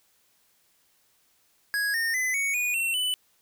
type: tone with pitch steps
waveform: square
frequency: 1660 / 1831.3 / 2020 / 2229 / 2459 / 2712 / 2992 Hz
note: G#6 / A#6 / B6 / C#7 / D#7 / E7 / F#7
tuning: -1 / -31 / +39 / +9 / -21 / +49 / +19 cents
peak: -25 dBFS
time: 1.74-3.14 s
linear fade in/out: 0 ms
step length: 200 ms
effects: white hiss -66 dBFS RMS until 3.41 s